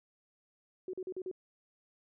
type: tone bursts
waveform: sine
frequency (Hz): 370.8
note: F#4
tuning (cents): +4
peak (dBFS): -36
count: 5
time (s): 0.88-1.314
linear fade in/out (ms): 2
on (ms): 54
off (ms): 41
effects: none